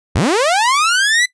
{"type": "linear sweep", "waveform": "sawtooth", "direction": "up", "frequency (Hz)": [54.6, 2020], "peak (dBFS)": -8, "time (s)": [0.15, 1.26], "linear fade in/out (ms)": 10, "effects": ["noise-tail reverb RT60 0.1 s tail -18 dB re dry", "resampled to 22050 Hz"]}